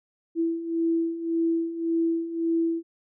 sine beating tone pair, 330 / 331.8 Hz, E4 / E4, +2 / +11 cents, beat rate 1.8 Hz, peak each -29 / -24 dBFS, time 0.35-2.83 s, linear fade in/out 50 ms, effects none

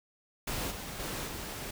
pink noise with level steps, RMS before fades -35 / -41 / -37 / -40 dBFS, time 0.47-1.71 s, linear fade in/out 5 ms, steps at 0.7 / 0.99 / 1.26 s, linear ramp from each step 20 ms, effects none

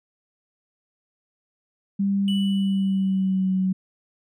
sine tone with pitch glide, 198 to 187.86 Hz, G3 to F#3, +18 to +27 cents, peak -19 dBFS, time 1.99-3.73 s, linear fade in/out 10 ms, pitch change -91 cents, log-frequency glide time 2.36-3.52 s
triangle tone with exponential decay, 2960 Hz, F#7, in tune, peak -27 dBFS, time 2.28-3.66 s, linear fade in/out 1 ms, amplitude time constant 300 ms
effects none

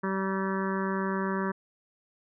harmonic tone, 192.4 Hz, G3, 32 cents flat, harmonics 1 / 2 / 3 / 5 / 6 / 7 / 8 / 9 / 10, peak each -30 / -33 / -40 / -36 / -37 / -42 / -40 / -40 / -51 dBFS, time 0.03-1.52 s, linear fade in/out 10 ms, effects none

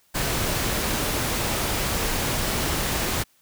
pink noise, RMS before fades -25 dBFS, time 0.14-3.24 s, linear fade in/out 20 ms, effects white hiss -62 dBFS RMS until 3.41 s

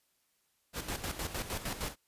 pink noise with tremolo, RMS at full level -36 dBFS, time 0.73-1.96 s, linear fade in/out 50 ms, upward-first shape square, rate 6.5 Hz, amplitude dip 65%, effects white hiss -75 dBFS RMS until 2.07 s + resampled to 32000 Hz

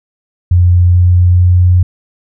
sine tone with pitch steps, 88.6 / 89.22 / 89.84 Hz, F2 / F2 / F2, +25 / +38 / +50 cents, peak -4 dBFS, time 0.51-1.83 s, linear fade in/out 5 ms, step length 440 ms, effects none

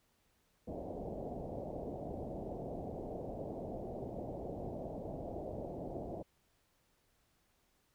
white low-pass noise, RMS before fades -43 dBFS, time 0.67-6.23 s, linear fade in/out 10 ms, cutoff 710 Hz, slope 48 dB/octave, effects pink hiss -75 dBFS RMS until 7.94 s

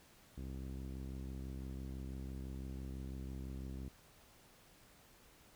sawtooth tone with low-pass filter, 66 Hz, C2, 16 cents sharp, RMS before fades -45 dBFS, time 0.37-3.89 s, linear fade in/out 10 ms, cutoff 300 Hz, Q 1.4, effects pink hiss -64 dBFS RMS until 5.55 s

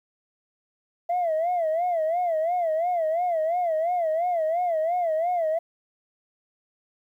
sine tone with vibrato, 672 Hz, E5, 33 cents sharp, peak -20 dBFS, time 1.09-5.59 s, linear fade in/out 10 ms, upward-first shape sine, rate 2.9 Hz, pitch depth 130 cents each way, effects tanh soft clip ceiling -19 dBFS + 10-bit

